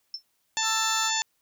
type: tone with exponential decay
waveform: sine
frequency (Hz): 5330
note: E8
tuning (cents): +18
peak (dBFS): -27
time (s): 0.14-0.23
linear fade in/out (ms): 2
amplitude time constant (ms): 18
type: harmonic tone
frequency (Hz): 885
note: A5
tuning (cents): +10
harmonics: 1 / 2 / 3 / 4 / 5 / 6 / 7 / 8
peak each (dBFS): -31 / -32 / -35 / -31 / -34 / -36 / -35 / -30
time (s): 0.57-1.22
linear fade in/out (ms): 0
type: tone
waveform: square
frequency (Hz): 1327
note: E6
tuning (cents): +11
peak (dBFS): -31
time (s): 0.62-1.11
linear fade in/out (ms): 50
effects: white hiss -72 dBFS RMS until 1.41 s